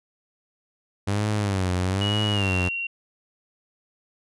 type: tone with vibrato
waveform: sawtooth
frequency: 98 Hz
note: G2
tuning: in tune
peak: -18 dBFS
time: 1.07-2.69 s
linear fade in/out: 10 ms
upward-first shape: sine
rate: 1.1 Hz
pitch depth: 140 cents each way
type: tone with pitch glide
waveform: sine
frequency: 2909 to 2747 Hz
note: F#7 to F7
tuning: -30 to -29 cents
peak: -26 dBFS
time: 2.01-2.87 s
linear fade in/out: 5 ms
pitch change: -99 cents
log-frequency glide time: 2.34-2.44 s
effects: resampled to 24000 Hz

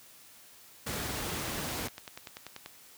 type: noise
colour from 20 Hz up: pink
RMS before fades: -35 dBFS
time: 0.86-1.88 s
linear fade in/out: 10 ms
type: click train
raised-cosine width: 0.2 ms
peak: -24 dBFS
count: 18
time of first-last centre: 1.01-2.66 s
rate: 10.3 Hz
effects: white hiss -55 dBFS RMS until 2.97 s + high-pass 60 Hz 12 dB/octave

